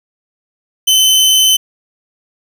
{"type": "tone", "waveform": "sawtooth", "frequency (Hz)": 3051, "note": "G7", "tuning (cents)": -48, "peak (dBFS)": -4, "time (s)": [0.87, 1.57], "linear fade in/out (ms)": 10, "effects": []}